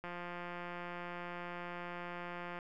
click train, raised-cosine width 0.5 ms, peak -29 dBFS, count 447, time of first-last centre 0.04-2.589 s, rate 175 Hz, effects none

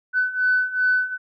sine beating tone pair, 1502 / 1504.6 Hz, F#6 / F#6, +26 / +29 cents, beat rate 2.6 Hz, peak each -22 / -19 dBFS, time 0.13-1.18 s, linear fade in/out 50 ms, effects tanh soft clip ceiling -10 dBFS

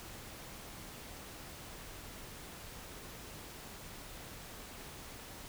silence, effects pink hiss -49 dBFS RMS until 5.48 s

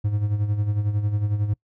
triangle tone with tremolo, 103.83 Hz, G#2, in tune, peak -16 dBFS, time 0.04-1.54 s, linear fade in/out 10 ms, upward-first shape sine, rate 11 Hz, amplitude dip 60%, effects noise-tail reverb RT60 0.1 s tail -25 dB re dry

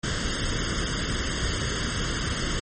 pink noise with comb filter, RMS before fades -27 dBFS, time 0.03-2.6 s, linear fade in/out 10 ms, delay 0.61 ms, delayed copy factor +0.75, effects MP3 32 kbps

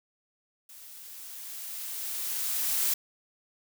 blue noise with level ramp, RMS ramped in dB -49 to -26 dBFS, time 0.69-2.94 s, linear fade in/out 5 ms, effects none

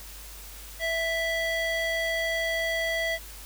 square tone with band-pass filter, 659.3 Hz, E5, in tune, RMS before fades -28 dBFS, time 0.79-3.19 s, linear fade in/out 50 ms, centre 2100 Hz, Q 1.2, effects added 50 Hz sine -44 dBFS peak until 3.45 s + white hiss -45 dBFS RMS until 3.45 s

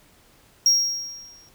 triangle tone with exponential decay, 5600 Hz, F8, 4 cents sharp, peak -11 dBFS, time 0.66-1.49 s, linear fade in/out 2 ms, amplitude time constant 180 ms, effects pink hiss -56 dBFS RMS until 1.54 s

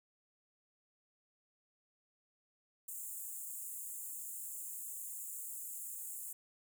pink high-pass noise, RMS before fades -45 dBFS, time 2.88-6.33 s, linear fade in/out 5 ms, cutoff 7000 Hz, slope 96 dB/octave, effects none

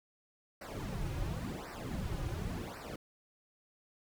brown noise with flanger, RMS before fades -39 dBFS, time 0.61-2.96 s, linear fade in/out 5 ms, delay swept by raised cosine 0.29 to 4.59 ms, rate 0.92 Hz, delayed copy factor -0.95, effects none

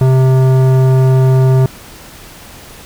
sine tone with tanh clipping, 130.81 Hz, C3, in tune, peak -8 dBFS, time 0.01-1.66 s, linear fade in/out 2 ms, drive 15 dB, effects pink hiss -35 dBFS RMS until 2.85 s

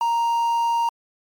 triangle tone with quantisation, 932.3 Hz, A#5, in tune, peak -16 dBFS, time 0.01-0.89 s, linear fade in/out 2 ms, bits 7, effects MP3 96 kbps

